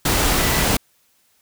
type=tone in noise; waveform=sine; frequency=1975.5 Hz; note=B6; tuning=in tune; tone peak=-29 dBFS; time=0.38-0.64 s; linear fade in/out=5 ms; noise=pink; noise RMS=-18 dBFS; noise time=0.05-0.77 s; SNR=-14 dB; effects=white hiss -61 dBFS RMS until 1.41 s